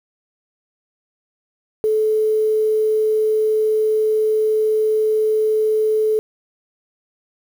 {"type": "tone", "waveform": "sine", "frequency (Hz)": 433, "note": "A4", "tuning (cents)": -28, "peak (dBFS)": -14, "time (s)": [1.84, 6.19], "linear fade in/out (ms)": 0, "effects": ["7-bit"]}